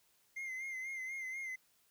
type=tone with vibrato; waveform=triangle; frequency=2090 Hz; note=C7; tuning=2 cents flat; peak=-38 dBFS; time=0.36-1.56 s; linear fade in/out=10 ms; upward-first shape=sine; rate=4.1 Hz; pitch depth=48 cents each way; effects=white hiss -72 dBFS RMS until 1.9 s